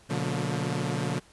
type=tone cluster; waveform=sawtooth; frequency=121.6 / 143.9 / 178.5 / 225.2 Hz; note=B2 / D3 / F3 / A3; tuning=-26 / -35 / +38 / +40 cents; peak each=-29 / -27 / -29 / -33 dBFS; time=0.09-1.2 s; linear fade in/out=20 ms; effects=pink hiss -57 dBFS RMS until 1.32 s + resampled to 24000 Hz